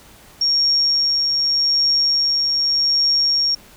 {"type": "tone with tremolo", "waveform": "sine", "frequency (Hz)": 5550, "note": "F8", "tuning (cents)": -12, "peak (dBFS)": -13, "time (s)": [0.41, 3.55], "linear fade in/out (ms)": 5, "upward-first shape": "triangle", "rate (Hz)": 0.84, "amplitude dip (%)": 30, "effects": ["pink hiss -46 dBFS RMS until 3.76 s"]}